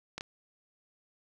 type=clicks; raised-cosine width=0.2 ms; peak=-20 dBFS; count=2; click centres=0.18 / 0.209 s; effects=none